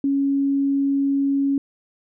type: tone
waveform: sine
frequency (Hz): 277.2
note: C#4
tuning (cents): 0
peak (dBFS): -17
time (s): 0.04-1.58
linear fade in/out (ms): 2
effects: none